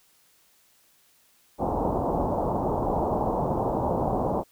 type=low-pass noise; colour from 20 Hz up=white; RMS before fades=-26 dBFS; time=1.58-4.44 s; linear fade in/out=50 ms; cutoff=940 Hz; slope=48 dB/octave; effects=white hiss -62 dBFS RMS until 4.51 s